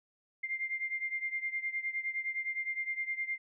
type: beating tone pair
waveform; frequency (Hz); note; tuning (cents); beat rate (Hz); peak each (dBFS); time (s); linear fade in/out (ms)
sine; 2100 / 2109.7; C7 / C7; +6 / +14; 9.7; -35 / -38; 0.43-3.38; 10
effects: none